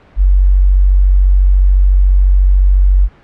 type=tone; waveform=sine; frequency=47.03 Hz; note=F#1; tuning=29 cents sharp; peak=-5 dBFS; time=0.16-3.09 s; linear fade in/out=50 ms; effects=pink hiss -44 dBFS RMS until 3.23 s + low-pass 2000 Hz 12 dB/octave